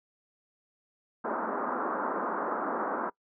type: band-pass noise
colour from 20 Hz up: white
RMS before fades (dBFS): -32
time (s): 1.24-3.1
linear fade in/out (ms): 10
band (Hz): 210 to 1400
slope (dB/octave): 48
effects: noise-tail reverb RT60 0.1 s tail -22 dB re dry